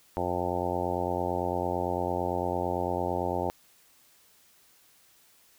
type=harmonic tone; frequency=88.9 Hz; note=F2; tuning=31 cents sharp; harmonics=1 / 2 / 3 / 4 / 5 / 6 / 7 / 8 / 9 / 10; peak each=-37 / -39 / -38 / -35 / -37 / -35 / -36 / -37 / -35 / -36 dBFS; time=0.17-3.5 s; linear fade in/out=0 ms; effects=white hiss -61 dBFS RMS until 5.58 s